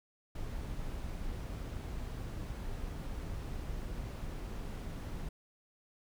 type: noise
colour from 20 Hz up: brown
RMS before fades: -40 dBFS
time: 0.35-5.29 s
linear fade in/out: 5 ms
effects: none